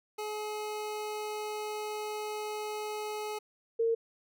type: tone pair in turn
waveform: 25% pulse / sine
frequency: 424.3 / 457.4 Hz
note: G#4 / A#4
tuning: +37 / -33 cents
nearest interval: minor second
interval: 130 cents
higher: second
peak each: -31 / -25 dBFS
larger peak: second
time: 0.18-3.39 / 3.79-3.95 s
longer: first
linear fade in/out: 10 ms
effects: none